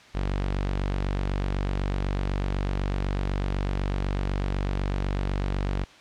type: tone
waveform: sawtooth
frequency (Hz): 48.01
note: G1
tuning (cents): -35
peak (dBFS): -21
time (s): 0.14-5.85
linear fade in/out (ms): 20
effects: white hiss -50 dBFS RMS until 6 s + low-pass 4000 Hz 12 dB/octave